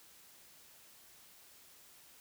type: silence
effects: white hiss -60 dBFS RMS until 2.2 s